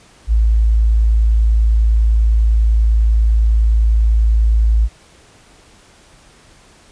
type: tone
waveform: sine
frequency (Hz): 55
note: A1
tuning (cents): 0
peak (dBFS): -9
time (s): 0.27-4.89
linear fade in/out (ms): 50
effects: pink hiss -47 dBFS RMS until 6.91 s + resampled to 22050 Hz